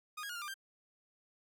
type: tone with pitch steps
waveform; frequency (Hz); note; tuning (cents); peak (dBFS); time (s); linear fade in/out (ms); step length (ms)
sawtooth; 1233 / 1642 / 1437 / 1393 / 1195 / 1579; D#6 / G#6 / F6 / F6 / D6 / G6; -16 / -20 / +49 / -5 / +30 / +12; -37; 0.17-0.542; 10; 62
effects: none